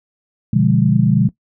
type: chord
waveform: sine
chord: B diminished seventh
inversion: none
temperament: equal with one note detuned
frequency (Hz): 123.47 / 146.83 / 174.61 / 204.6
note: B2 / D3 / F3 / Ab3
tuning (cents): 0 / 0 / 0 / -26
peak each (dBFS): -16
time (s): 0.53-1.29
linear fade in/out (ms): 5
effects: noise-tail reverb RT60 0.1 s tail -18 dB re dry